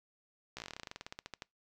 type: slowing click train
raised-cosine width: 0.2 ms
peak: -25 dBFS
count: 22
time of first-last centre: 0.57-1.421 s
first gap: 15 ms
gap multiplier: 1.09
effects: noise-tail reverb RT60 0.2 s tail -25 dB re dry